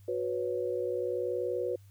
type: chord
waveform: sine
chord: F# suspended fourth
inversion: none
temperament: equal with one note detuned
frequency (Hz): 366.4 / 493.9 / 554.4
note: F#4 / B4 / C#5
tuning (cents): -17 / 0 / 0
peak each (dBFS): -34 / -32 / -37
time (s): 0.08-1.76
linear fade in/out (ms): 5
effects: added 99 Hz sine -52 dBFS peak until 1.9 s + white hiss -68 dBFS RMS until 1.9 s